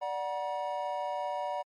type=chord; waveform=triangle; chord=D augmented; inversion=none; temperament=equal with one note detuned; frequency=587.3 / 740 / 955.2 Hz; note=D5 / F#5 / A#5; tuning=0 / 0 / +42 cents; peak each=-34 dBFS; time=0.01-1.63 s; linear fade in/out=20 ms; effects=MP3 48 kbps